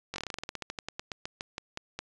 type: slowing click train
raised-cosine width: 0.2 ms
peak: -18 dBFS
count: 23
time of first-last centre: 0.14-1.99 s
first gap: 20 ms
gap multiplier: 1.12
effects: resampled to 22050 Hz